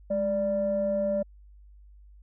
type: tone pair together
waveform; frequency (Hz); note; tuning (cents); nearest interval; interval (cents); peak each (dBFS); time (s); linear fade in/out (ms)
sine; 207.7 / 587.5; G#3 / D5; 0 / +1; octave + tritone; 1801; -30 / -24; 0.1-1.23; 10
effects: tanh soft clip ceiling -18 dBFS + added 50 Hz sine -49 dBFS peak until 2.22 s